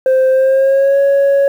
sine tone with pitch glide, 522 to 556.2 Hz, C5 to C#5, -4 to +6 cents, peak -5 dBFS, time 0.06-1.48 s, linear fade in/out 2 ms, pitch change +110 cents, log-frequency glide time 0.3-0.99 s, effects tanh soft clip ceiling -7 dBFS + 7-bit

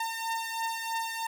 sawtooth beating tone pair, 907 / 910.1 Hz, A#5 / A#5, -48 / -42 cents, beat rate 3.1 Hz, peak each -29 / -32 dBFS, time 0-1.27 s, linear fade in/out 5 ms, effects none

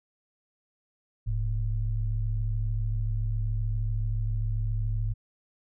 sine tone pair together, 40.41 / 107.8 Hz, E1 / A2, -34 / -35 cents, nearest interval octave + perfect fourth, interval 1699 cents, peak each -28 / -28 dBFS, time 1.26-5.14 s, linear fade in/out 20 ms, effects none

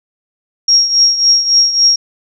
sine tone with tremolo, 5588 Hz, F8, in tune, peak -4 dBFS, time 0.68-1.96 s, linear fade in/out 5 ms, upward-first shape triangle, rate 3.6 Hz, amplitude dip 75%, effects none

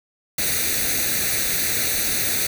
white noise with comb filter, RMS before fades -22 dBFS, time 0.38-2.47 s, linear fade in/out 5 ms, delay 0.48 ms, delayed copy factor +0.75, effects none

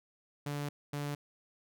sawtooth tone bursts at uneven times, 144.9 Hz, D3, 23 cents flat, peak -31 dBFS, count 2, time 0.46-0.69 / 0.93-1.15 s, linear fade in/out 5 ms, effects none

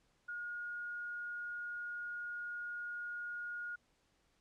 sine tone, 1434 Hz, F6, 45 cents sharp, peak -40 dBFS, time 0.28-3.76 s, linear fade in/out 10 ms, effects pink hiss -75 dBFS RMS until 4.4 s + low-pass 8000 Hz 12 dB/octave

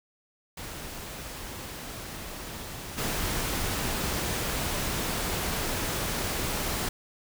pink noise with level steps, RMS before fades -39 / -30 dBFS, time 0.57-6.89 s, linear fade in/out 5 ms, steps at 2.97 s, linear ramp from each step 20 ms, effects none

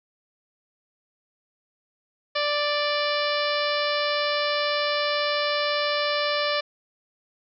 harmonic tone, 587.3 Hz, D5, in tune, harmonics 1 / 2 / 3 / 4 / 5 / 6 / 7 / 8 / 9, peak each -26 / -29 / -31 / -32 / -33 / -34 / -34 / -35 / -36 dBFS, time 2.35-6.61 s, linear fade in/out 10 ms, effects none

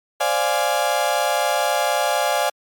35% pulse chord, D half-diminished seventh, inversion third, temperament equal, 523.3 / 587.3 / 698.5 / 830.6 Hz, C5 / D5 / F5 / Ab5, 0 / 0 / 0 / 0 cents, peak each -25 / -21 / -21 / -21 dBFS, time 0.2-2.5 s, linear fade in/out 10 ms, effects MP3 96 kbps

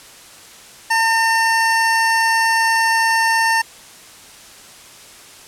square tone pair together, 904.2 / 1813 Hz, A5 / A#6, +47 / -49 cents, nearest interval octave, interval 1204 cents, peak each -17 dBFS, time 0.9-3.62 s, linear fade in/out 10 ms, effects white hiss -41 dBFS RMS until 5.47 s + low-pass 10000 Hz 12 dB/octave

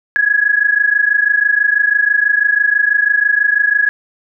sine tone pair together, 1661.2 / 1687.3 Hz, G#6 / G#6, 0 / +27 cents, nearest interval unison, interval 27 cents, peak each -13 dBFS, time 0.16-3.89 s, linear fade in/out 0 ms, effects none

